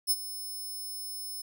10% pulse tone with ADSR envelope, 5220 Hz, E8, 18 cents flat, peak -16 dBFS, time 0.07-1.42 s, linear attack 39 ms, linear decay 41 ms, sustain -15 dB, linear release 8 ms, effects none

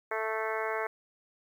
harmonic tone with a mistuned harmonic, 220 Hz, A3, in tune, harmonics 2 / 3 / 4 / 5 / 6 / 7 / 8 / 9 / 10, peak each -35 / -37 / -38 / -39 / -40 / -40 / -41 / -42 / -42 dBFS, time 0.11-0.87 s, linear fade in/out 5 ms, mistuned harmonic 10, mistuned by -19 cents, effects 10-bit

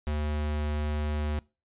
square tone, 74.9 Hz, D2, 35 cents sharp, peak -28 dBFS, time 0.07-1.39 s, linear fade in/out 0 ms, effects noise-tail reverb RT60 0.3 s tail -24 dB re dry + resampled to 8000 Hz

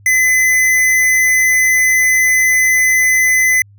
square tone, 2024 Hz, B6, 42 cents sharp, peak -10 dBFS, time 0.06-3.62 s, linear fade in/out 2 ms, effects added 101 Hz sine -41 dBFS peak until 3.78 s

